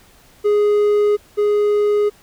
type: tone pair in turn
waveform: triangle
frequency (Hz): 415.3 / 415.3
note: G#4 / G#4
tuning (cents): 0 / 0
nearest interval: unison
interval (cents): 0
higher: neither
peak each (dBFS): -10 / -11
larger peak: first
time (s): 0.44-1.17 / 1.37-2.1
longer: neither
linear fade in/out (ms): 20
effects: pink hiss -50 dBFS RMS until 2.22 s